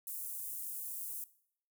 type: high-pass noise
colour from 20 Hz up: pink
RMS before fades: -42 dBFS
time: 0.07-1.24 s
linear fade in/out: 2 ms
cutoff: 10000 Hz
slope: 24 dB/octave
effects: noise-tail reverb RT60 0.6 s tail -18 dB re dry